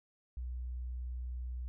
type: tone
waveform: sine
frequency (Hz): 61.74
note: B1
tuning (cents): 0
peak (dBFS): -37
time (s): 0.37-1.68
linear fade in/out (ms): 0
effects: none